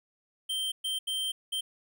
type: tone bursts at uneven times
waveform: square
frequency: 3136 Hz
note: G7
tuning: in tune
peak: -30 dBFS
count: 4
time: 0.49-0.72 / 0.84-0.99 / 1.07-1.32 / 1.52-1.61 s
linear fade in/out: 10 ms
effects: 12-bit